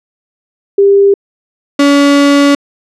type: tone pair in turn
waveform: sine / 35% pulse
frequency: 398.2 / 283.8 Hz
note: G4 / C#4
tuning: +27 / +41 cents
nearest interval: tritone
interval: 586 cents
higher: first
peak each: -3 dBFS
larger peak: neither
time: 0.78-1.14 / 1.79-2.55 s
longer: second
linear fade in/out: 5 ms
effects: low-pass 7000 Hz 12 dB/octave